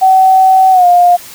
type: tone with pitch glide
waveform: sine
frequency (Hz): 758 to 707.2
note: F#5 to F5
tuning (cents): +42 to +22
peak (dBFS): -3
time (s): 0.01-1.17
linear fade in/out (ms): 20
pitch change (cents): -120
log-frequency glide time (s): 0.71-0.86
effects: white hiss -32 dBFS RMS until 1.34 s